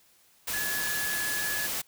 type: tone in noise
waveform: sine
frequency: 1700 Hz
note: G#6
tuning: 40 cents sharp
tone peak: -31 dBFS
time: 0.53-1.67 s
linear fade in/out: 10 ms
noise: white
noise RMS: -32 dBFS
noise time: 0.47-1.82 s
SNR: -2 dB
effects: white hiss -62 dBFS RMS until 1.87 s